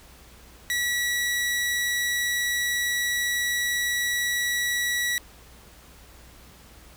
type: tone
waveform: sawtooth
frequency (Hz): 1938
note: B6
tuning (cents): -33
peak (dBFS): -20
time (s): 0.7-5.18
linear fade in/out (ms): 0
effects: added 60 Hz sine -52 dBFS peak until 6.96 s + pink hiss -51 dBFS RMS until 6.96 s